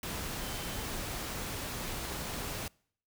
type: tone in noise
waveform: sine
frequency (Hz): 3088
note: G7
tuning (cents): -27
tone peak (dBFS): -49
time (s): 0.41-0.85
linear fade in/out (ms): 2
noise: pink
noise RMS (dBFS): -38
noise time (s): 0.03-2.68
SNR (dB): -14
effects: noise-tail reverb RT60 0.6 s tail -26 dB re dry